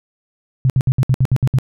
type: tone bursts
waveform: sine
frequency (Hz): 129.8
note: C3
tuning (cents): -13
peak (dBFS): -10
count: 9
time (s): 0.65-1.586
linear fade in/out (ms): 0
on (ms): 48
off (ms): 63
effects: none